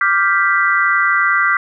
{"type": "chord", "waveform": "sine", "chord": "G dominant seventh", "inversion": "second", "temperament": "equal", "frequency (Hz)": [1174.7, 1396.9, 1568, 1975.5], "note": ["D6", "F6", "G6", "B6"], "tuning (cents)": [0, 0, 0, 0], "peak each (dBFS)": -17, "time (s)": [0.01, 1.57], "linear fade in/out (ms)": 2, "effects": []}